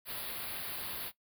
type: band-stop noise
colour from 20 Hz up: white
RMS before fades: -40 dBFS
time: 0.05-1.12 s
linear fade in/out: 50 ms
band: 4800 to 10000 Hz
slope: 96 dB/octave
effects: noise-tail reverb RT60 0.1 s tail -17 dB re dry